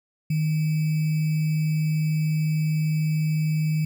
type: tone with sample-and-hold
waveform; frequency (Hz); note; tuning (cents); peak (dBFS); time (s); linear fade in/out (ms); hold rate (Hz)
sine; 155.56; D#3; 0; -20; 0.3-3.85; 5; 2450
effects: none